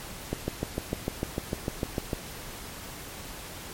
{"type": "click train", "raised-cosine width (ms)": 2, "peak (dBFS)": -14, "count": 13, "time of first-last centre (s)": [0.33, 2.132], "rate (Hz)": 6.66, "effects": ["pink hiss -41 dBFS RMS until 3.73 s", "MP3 64 kbps"]}